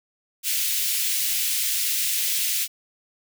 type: high-pass noise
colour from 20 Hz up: white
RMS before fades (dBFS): -24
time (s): 0.43-2.68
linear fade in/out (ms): 50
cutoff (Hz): 2200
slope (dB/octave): 24
effects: none